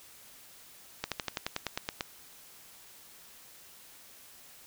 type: slowing click train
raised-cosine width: 0.2 ms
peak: -14 dBFS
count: 11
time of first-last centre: 1.04-2.008 s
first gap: 77 ms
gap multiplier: 1.05
effects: white hiss -54 dBFS RMS until 4.66 s